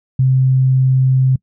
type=tone; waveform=sine; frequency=130.81 Hz; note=C3; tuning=in tune; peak=-9 dBFS; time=0.19-1.36 s; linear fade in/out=5 ms; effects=noise-tail reverb RT60 0.1 s tail -24 dB re dry